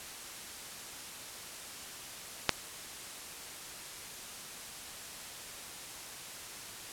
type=click; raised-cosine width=0.2 ms; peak=-5 dBFS; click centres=2.493 s; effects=white hiss -45 dBFS RMS until 6.92 s + low-pass 11000 Hz 12 dB/octave